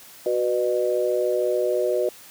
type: chord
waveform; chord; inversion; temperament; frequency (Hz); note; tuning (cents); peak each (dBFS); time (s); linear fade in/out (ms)
sine; B major; second; equal with one note detuned; 370 / 493.9 / 607.7; F#4 / B4 / D#5; 0 / 0 / -41; -24; 0.26-2.09; 2
effects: white hiss -46 dBFS RMS until 2.3 s + high-pass 100 Hz 12 dB/octave